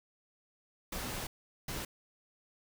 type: noise bursts at uneven times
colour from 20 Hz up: pink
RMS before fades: -39 dBFS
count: 2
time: 0.92-1.27 / 1.68-1.85 s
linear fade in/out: 5 ms
effects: none